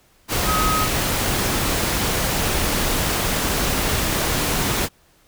sine tone in noise, 1266 Hz, D#6, 30 cents sharp, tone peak -20 dBFS, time 0.45-0.88 s, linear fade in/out 50 ms, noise pink, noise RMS -21 dBFS, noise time 0.28-4.89 s, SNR -2 dB, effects pink hiss -57 dBFS RMS until 5.27 s

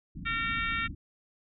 pink low-pass noise, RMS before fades -40 dBFS, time 0.15-0.95 s, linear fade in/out 5 ms, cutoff 310 Hz, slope 96 dB/octave
harmonic tone, 457.7 Hz, A#4, 32 cents flat, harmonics 3 / 4 / 5 / 6 / 7 / 8, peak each -33 / -34 / -34 / -39 / -45 / -41 dBFS, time 0.25-0.88 s, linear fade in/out 20 ms
effects none

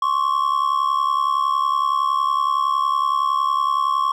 triangle ring-modulated tone, 1096 Hz, C#6, 20 cents flat, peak -12 dBFS, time 0.02-4.12 s, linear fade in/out 2 ms, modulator 35.4 Hz, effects none

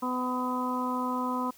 harmonic tone, 251.7 Hz, B3, 33 cents sharp, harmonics 1 / 2 / 3 / 4 / 5, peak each -31 / -38 / -41 / -31 / -37 dBFS, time 0.02-1.51 s, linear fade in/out 10 ms, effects white hiss -56 dBFS RMS until 1.57 s

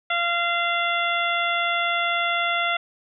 harmonic tone, 689 Hz, F5, 24 cents flat, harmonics 1 / 2 / 3 / 4 / 5, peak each -27 / -25 / -26 / -30 / -29 dBFS, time 0.1-2.77 s, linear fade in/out 5 ms, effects none

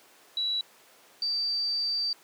sine tone pair in turn, 3922 / 4649 Hz, B7 / D8, -13 / -18 cents, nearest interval minor third, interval 295 cents, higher second, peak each -26 dBFS, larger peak neither, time 0.37-0.61 / 1.22-2.13 s, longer second, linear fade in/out 2 ms, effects pink hiss -56 dBFS RMS until 2.23 s + high-pass 400 Hz 12 dB/octave

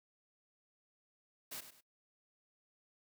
white noise with echo, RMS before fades -45 dBFS, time 1.51-1.61 s, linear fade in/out 10 ms, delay 100 ms, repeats 2, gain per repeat -10 dB, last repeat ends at 1.81 s, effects noise-tail reverb RT60 0.1 s tail -19 dB re dry + high-pass 100 Hz 12 dB/octave

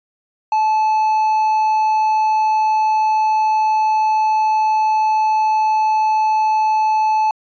triangle tone, 867 Hz, A5, 26 cents flat, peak -11 dBFS, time 0.52-7.31 s, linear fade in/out 2 ms, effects resampled to 16000 Hz

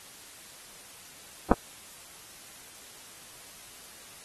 clicks, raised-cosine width 1 ms, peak -5 dBFS, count 2, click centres 1.514 / 1.518 s, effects white hiss -49 dBFS RMS until 4.24 s + AAC 32 kbps

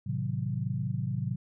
sine chord, A diminished seventh, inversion none, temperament equal with one note detuned, 109.43 / 130.81 / 155.56 / 185 Hz, A2 / C3 / Eb3 / Gb3, -9 / 0 / 0 / 0 cents, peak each -34 / -32 / -37 / -36 dBFS, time 0.06-1.36 s, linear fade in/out 10 ms, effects none

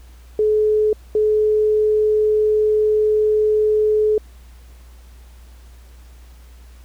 sine tone bursts at uneven times, 427.5 Hz, A4, 50 cents flat, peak -13 dBFS, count 2, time 0.39-0.93 / 1.15-4.18 s, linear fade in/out 2 ms, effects added 60 Hz sine -40 dBFS peak until 6.84 s + pink hiss -53 dBFS RMS until 6.84 s

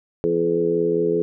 harmonic tone with a mistuned harmonic, 85.1 Hz, F2, 44 cents flat, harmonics 2 / 3 / 4 / 5 / 6, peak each -28 / -31 / -24 / -19 / -28 dBFS, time 0.24-1.22 s, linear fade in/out 0 ms, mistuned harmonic 6, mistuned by -24 cents, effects none

